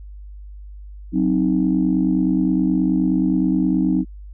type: chord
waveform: sine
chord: C diminished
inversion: second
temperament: equal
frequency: 185 / 261.6 / 311.1 Hz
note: Gb3 / C4 / Eb4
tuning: 0 / 0 / 0 cents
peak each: -19 dBFS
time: 1.12-4.05 s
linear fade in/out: 50 ms
effects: tanh soft clip ceiling -7 dBFS + added 50 Hz sine -34 dBFS peak until 4.33 s